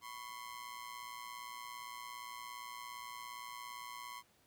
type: ring-modulated tone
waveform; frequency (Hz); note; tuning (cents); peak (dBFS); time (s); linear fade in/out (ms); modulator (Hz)
sawtooth; 1046.5; C6; 0; -39; 0.01-4.23; 50; 58.7
effects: pink hiss -70 dBFS RMS until 4.46 s + high-pass 80 Hz 12 dB/octave